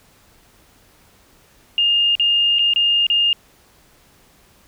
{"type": "tone with dropouts", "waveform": "sine", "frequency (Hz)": 2825, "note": "F7", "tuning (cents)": 19, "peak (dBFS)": -13, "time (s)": [1.78, 3.33], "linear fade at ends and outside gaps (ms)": 1, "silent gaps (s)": [[2.153, 2.197], [2.586, 2.592], [2.736, 2.76], [3.067, 3.1]], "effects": ["pink hiss -53 dBFS RMS until 4.67 s"]}